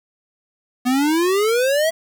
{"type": "exponential sweep", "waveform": "square", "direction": "up", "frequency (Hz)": [243.8, 665], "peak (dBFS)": -16, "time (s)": [0.85, 1.91], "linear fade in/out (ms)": 20, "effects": ["7-bit"]}